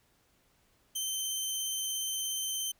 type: tone with vibrato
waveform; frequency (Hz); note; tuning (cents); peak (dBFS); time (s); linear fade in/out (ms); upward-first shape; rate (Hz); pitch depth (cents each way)
15% pulse; 3100; G7; -20; -25; 0.95-2.72; 10; triangle; 17; 12
effects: pink hiss -69 dBFS RMS until 2.79 s